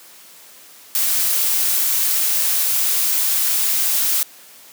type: noise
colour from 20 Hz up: blue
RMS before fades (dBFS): -18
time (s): 0.95-4.23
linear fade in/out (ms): 0
effects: white hiss -44 dBFS RMS until 4.72 s + high-pass 200 Hz 12 dB/octave